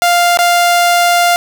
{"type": "tone with dropouts", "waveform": "sawtooth", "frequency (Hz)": 698.5, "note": "F5", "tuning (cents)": 0, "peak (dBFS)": -4, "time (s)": [0.02, 1.36], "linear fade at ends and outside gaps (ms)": 0, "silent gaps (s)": [0.372, 0.389], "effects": []}